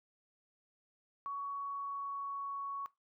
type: tone with pitch glide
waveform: sine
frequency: 1121 to 1114.5 Hz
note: C#6 to C#6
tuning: +19 to +9 cents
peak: -37 dBFS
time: 1.26-2.86 s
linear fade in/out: 0 ms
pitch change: -10 cents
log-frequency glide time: 1.46-2.59 s
effects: noise-tail reverb RT60 0.2 s tail -19 dB re dry